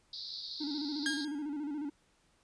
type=band-pass noise; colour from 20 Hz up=pink; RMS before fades=-43 dBFS; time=0.13-1.25 s; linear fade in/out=2 ms; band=3800 to 5000 Hz; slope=96 dB/octave
type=tone with vibrato; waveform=triangle; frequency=293.7 Hz; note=D4; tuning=in tune; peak=-33 dBFS; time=0.6-1.9 s; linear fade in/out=10 ms; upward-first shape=square; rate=14 Hz; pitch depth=72 cents each way
type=tone with exponential decay; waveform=sawtooth; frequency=1622 Hz; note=G#6; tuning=41 cents flat; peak=-25 dBFS; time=1.06-1.47 s; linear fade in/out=1 ms; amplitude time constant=89 ms
effects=pink hiss -70 dBFS RMS until 2.43 s + resampled to 22050 Hz